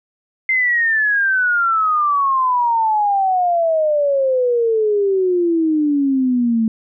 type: exponential sweep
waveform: sine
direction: down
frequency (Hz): 2093 to 220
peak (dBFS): -13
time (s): 0.49-6.68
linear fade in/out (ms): 2
effects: none

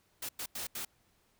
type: noise bursts at uneven times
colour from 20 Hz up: white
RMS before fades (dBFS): -39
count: 4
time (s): 0.22-0.29 / 0.39-0.46 / 0.55-0.67 / 0.75-0.85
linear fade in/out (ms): 5
effects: pink hiss -71 dBFS RMS until 1.39 s

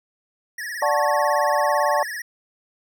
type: tone with vibrato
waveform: square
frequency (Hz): 1796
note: A6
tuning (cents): +35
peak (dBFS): -29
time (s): 0.58-2.22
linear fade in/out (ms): 5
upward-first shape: sine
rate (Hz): 18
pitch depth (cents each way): 130
type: chord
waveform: sine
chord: D major seventh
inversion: none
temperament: just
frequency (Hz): 587.3 / 734.2 / 881 / 1101.2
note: D5 / F#5 / A5 / C#6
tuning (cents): 0 / -14 / +2 / -12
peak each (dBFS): -21 / -25 / -22 / -24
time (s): 0.82-2.03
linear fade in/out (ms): 2
effects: none

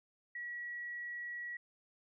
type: tone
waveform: sine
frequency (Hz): 1925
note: B6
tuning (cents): -45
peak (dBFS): -40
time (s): 0.35-1.57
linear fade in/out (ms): 5
effects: none

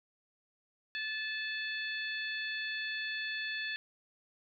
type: harmonic tone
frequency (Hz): 870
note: A5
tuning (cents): -20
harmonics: 2 / 3 / 4 / 5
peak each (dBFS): -37 / -41 / -43 / -45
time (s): 0.95-3.76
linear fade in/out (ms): 0
effects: none

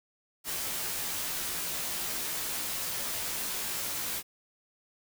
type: noise with comb filter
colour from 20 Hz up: white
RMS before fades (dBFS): -34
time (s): 0.44-4.23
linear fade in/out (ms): 50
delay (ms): 15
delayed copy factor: -0.7
effects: none

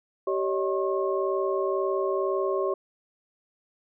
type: tone cluster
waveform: sine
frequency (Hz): 387 / 562 / 624 / 1079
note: G4 / C#5 / D#5 / C#6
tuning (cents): -22 / +24 / +5 / -47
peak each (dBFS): -26 / -30 / -32 / -32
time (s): 0.27-2.74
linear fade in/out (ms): 5
effects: none

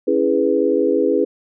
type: chord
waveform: sine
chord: C# minor seventh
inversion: none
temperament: equal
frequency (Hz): 277.2 / 329.6 / 415.3 / 493.9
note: C#4 / E4 / G#4 / B4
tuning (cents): 0 / 0 / 0 / 0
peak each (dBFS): -21 / -20 / -18 / -19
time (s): 0.07-1.25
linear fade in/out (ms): 10
effects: none

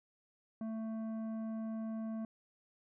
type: tone with tanh clipping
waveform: triangle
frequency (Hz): 221.9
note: A3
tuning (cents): +15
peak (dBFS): -39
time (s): 0.61-2.25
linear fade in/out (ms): 2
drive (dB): 14
effects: none

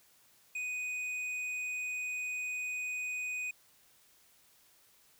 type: tone with hard clipping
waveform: sine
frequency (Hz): 2490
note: D#7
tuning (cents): +1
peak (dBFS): -36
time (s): 0.55-3.51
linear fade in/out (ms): 5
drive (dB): 6
effects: white hiss -65 dBFS RMS until 5.19 s

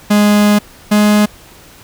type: tone pair in turn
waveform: 45% pulse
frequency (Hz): 207.7 / 209.3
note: G#3 / G#3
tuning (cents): 0 / +14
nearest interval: unison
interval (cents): 14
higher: second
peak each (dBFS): -7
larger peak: neither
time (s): 0.1-0.59 / 0.91-1.26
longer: first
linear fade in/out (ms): 10
effects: pink hiss -40 dBFS RMS until 1.83 s

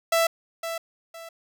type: tone with echo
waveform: sawtooth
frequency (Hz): 663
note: E5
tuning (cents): +10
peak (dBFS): -15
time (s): 0.12-0.27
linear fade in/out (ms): 5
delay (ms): 510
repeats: 2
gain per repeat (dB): -10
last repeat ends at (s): 1.29
effects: none

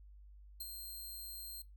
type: tone with ADSR envelope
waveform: 5% pulse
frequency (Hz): 4186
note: C8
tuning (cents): 0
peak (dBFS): -33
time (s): 0.6-1.62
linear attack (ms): 8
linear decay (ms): 29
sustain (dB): -6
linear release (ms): 5
effects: noise-tail reverb RT60 0.2 s tail -21 dB re dry + added 50 Hz sine -54 dBFS peak until 1.76 s

